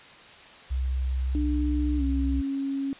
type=tone; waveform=sine; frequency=64.7 Hz; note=C2; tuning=19 cents flat; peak=-24 dBFS; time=0.7-2.42 s; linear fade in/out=20 ms
type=tone with pitch glide; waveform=sine; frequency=297.5 to 274.4 Hz; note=D4 to C#4; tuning=+22 to -17 cents; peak=-26 dBFS; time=1.35-2.93 s; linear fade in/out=0 ms; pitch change=-139 cents; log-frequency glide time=1.97-2.03 s
effects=white hiss -48 dBFS RMS until 2.99 s + resampled to 8000 Hz